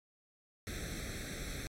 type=noise with comb filter; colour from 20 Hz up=pink; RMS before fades=-41 dBFS; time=0.67-1.67 s; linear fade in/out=0 ms; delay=0.51 ms; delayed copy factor=+1; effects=low-pass 11000 Hz 12 dB/octave + MP3 96 kbps